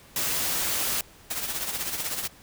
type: noise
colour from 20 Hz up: white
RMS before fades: -27 dBFS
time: 0.16-1.01 s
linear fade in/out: 2 ms
type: noise with tremolo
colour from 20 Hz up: white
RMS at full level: -28 dBFS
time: 1.3-2.28 s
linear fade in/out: 10 ms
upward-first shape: triangle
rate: 16 Hz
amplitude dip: 65%
effects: pink hiss -52 dBFS RMS until 2.42 s